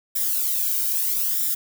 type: noise with flanger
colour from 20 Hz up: violet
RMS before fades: -23 dBFS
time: 0.15-1.55 s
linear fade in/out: 10 ms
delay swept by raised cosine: 0.55 to 1.33 ms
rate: 0.78 Hz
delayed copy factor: +0.7
effects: none